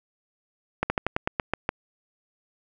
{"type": "slowing click train", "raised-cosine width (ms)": 0.5, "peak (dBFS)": -8, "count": 9, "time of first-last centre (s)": [0.83, 1.691], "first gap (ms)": 70, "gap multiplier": 1.12, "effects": []}